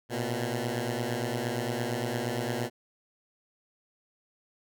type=beating tone pair; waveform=10% pulse; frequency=116 / 124.7 Hz; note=A#2 / B2; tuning=-8 / +17 cents; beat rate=8.7 Hz; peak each=-24 / -24 dBFS; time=0.09-2.7 s; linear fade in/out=50 ms; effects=none